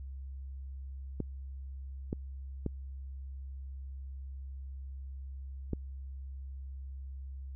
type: clicks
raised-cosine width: 3 ms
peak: -20 dBFS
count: 4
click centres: 1.203 / 2.129 / 2.663 / 5.733 s
effects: added 67 Hz sine -40 dBFS peak until 7.55 s